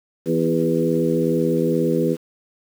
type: harmonic tone with a mistuned harmonic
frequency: 82.41 Hz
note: E2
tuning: in tune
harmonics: 2 / 3 / 4 / 5 / 6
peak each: -23 / -23 / -23 / -23 / -23 dBFS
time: 0.25-2.17 s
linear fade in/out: 50 ms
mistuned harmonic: 5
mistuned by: -25 cents
effects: 7-bit